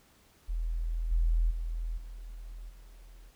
sine tone with level steps, 41.2 Hz, E1, in tune, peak -29 / -23 / -31 / -40 / -48 dBFS, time 0.48-3.31 s, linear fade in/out 20 ms, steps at 1.11 / 1.5 / 1.97 / 2.69 s, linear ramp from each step 10 ms, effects pink hiss -63 dBFS RMS until 3.35 s

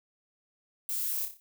violet noise with echo, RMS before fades -33 dBFS, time 0.89-1.25 s, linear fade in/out 0 ms, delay 30 ms, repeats 5, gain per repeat -6 dB, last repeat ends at 1.4 s, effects none

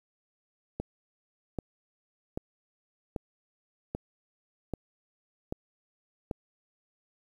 click train, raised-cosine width 2 ms, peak -19 dBFS, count 8, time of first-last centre 0.8-6.312 s, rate 1.27 Hz, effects 9-bit

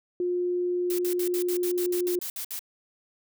sine tone, 356.2 Hz, F4, 34 cents sharp, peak -24 dBFS, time 0.2-2.19 s, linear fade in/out 2 ms
blue noise bursts, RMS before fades -34 dBFS, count 12, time 0.9-2.592 s, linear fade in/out 2 ms, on 86 ms, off 60 ms
effects none

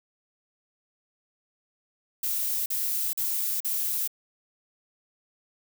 violet noise bursts, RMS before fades -28 dBFS, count 4, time 2.23-4.076 s, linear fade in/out 5 ms, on 430 ms, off 42 ms, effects none

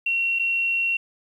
sine tone with dropouts, 2733 Hz, F7, 38 cents flat, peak -20 dBFS, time 0.06-0.97 s, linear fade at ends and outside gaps 5 ms, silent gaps 0.389-0.394 s, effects 9-bit

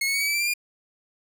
sawtooth tone with pitch steps, 2173 / 2206 / 2239 / 2273 / 2308 / 2342 / 2378 / 2414 Hz, C#7 / C#7 / C#7 / C#7 / D7 / D7 / D7 / D7, -35 / -9 / +17 / +43 / -31 / -5 / +21 / +47 cents, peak -19 dBFS, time 0.01-0.538 s, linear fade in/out 5 ms, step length 66 ms, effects none

